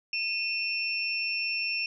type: tone cluster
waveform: sine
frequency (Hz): 2492 / 2695 / 5440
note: D#7 / E7 / F8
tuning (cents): +2 / +38 / -46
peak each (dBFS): -34 / -31 / -32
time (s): 0.13-1.86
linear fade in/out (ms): 2
effects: none